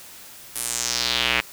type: tone with band-pass filter sweep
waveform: square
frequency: 60 Hz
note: B1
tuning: 49 cents flat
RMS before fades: -24 dBFS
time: 0.55-1.41 s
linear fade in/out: 10 ms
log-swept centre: 11000 to 2300 Hz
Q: 2.6
effects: white hiss -43 dBFS RMS until 1.52 s